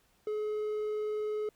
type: tone with vibrato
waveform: triangle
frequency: 425.3 Hz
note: G#4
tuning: 41 cents sharp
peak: -29 dBFS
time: 0.27-1.49 s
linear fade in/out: 2 ms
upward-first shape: square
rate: 20 Hz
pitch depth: 9 cents each way
effects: pink hiss -69 dBFS RMS until 1.55 s